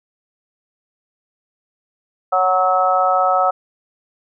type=harmonic tone; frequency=185 Hz; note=F#3; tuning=in tune; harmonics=3 / 4 / 5 / 6 / 7; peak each=-20 / -16 / -27 / -28 / -17 dBFS; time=2.32-3.51 s; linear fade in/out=10 ms; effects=none

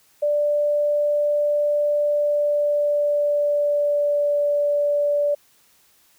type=tone with pitch glide; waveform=sine; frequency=588 to 581.6 Hz; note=D5 to D5; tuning=+2 to -17 cents; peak=-17 dBFS; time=0.22-5.35 s; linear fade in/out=10 ms; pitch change=-19 cents; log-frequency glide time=1.99-4.37 s; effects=white hiss -58 dBFS RMS until 6.18 s

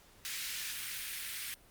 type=high-pass noise; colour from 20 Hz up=pink; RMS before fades=-40 dBFS; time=0.25-1.54 s; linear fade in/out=0 ms; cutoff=1800 Hz; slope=24 dB/octave; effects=pink hiss -61 dBFS RMS until 1.7 s + Opus 48 kbps

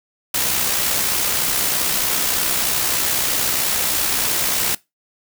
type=noise with amplitude modulation; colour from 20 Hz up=white; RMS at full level=-18 dBFS; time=0.34-4.75 s; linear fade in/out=5 ms; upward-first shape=sine; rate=63.2 Hz; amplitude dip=35%; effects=noise-tail reverb RT60 0.2 s tail -21 dB re dry

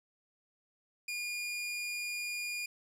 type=tone; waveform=sawtooth; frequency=2428 Hz; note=D#7; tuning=43 cents flat; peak=-32 dBFS; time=1.08-2.66 s; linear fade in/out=5 ms; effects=low-pass 12000 Hz 12 dB/octave + 11-bit

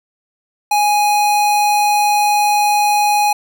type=tone; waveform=square; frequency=830.6 Hz; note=G#5; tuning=in tune; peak=-12 dBFS; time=0.71-3.33 s; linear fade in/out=5 ms; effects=none

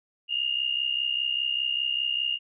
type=tone pair together; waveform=sine; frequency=2794 / 2859 Hz; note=F7 / F7; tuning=0 / +40 cents; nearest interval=unison; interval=40 cents; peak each=-28 / -27 dBFS; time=0.28-2.39 s; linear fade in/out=50 ms; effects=none

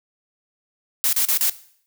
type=noise bursts; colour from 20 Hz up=blue; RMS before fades=-19 dBFS; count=4; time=1.04-1.497 s; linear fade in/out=0 ms; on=88 ms; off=35 ms; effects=noise-tail reverb RT60 0.6 s tail -17 dB re dry

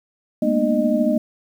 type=tone cluster; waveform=sine; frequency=209.5 / 228 / 241.5 / 300.6 / 613 Hz; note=G#3 / A#3 / B3 / D4 / D#5; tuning=+15 / -38 / -39 / +40 / -26 cents; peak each=-24 / -24 / -20 / -23 / -21 dBFS; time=0.42-1.18 s; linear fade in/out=5 ms; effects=8-bit

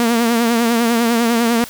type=tone with vibrato; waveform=sawtooth; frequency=233.1 Hz; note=A#3; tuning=in tune; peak=-9 dBFS; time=0-1.64 s; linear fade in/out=0 ms; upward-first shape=triangle; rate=10 Hz; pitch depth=64 cents each way; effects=white hiss -35 dBFS RMS until 1.69 s

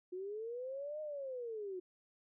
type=linear two-way sweep; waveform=sine; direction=up then down; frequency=356.2 to 619 to 356.2 Hz; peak=-40 dBFS; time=0.12-1.8 s; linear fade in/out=10 ms; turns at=1.01 s; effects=none

